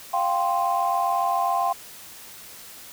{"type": "chord", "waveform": "sine", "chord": "F suspended second", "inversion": "none", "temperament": "just", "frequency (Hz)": [698.5, 785.8, 1047.7], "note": ["F5", "G5", "C6"], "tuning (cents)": [0, 4, 2], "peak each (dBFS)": -24, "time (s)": [0.13, 1.73], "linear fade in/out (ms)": 10, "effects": ["tanh soft clip ceiling -12 dBFS", "white hiss -43 dBFS RMS until 2.92 s"]}